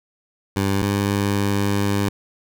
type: tone pair in turn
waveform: 15% pulse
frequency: 98.3 / 100.66 Hz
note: G2 / G2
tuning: +5 / +46 cents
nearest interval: unison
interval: 41 cents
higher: second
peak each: -12 dBFS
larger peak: neither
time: 0.56-0.82 / 0.82-2.09 s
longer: second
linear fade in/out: 5 ms
effects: none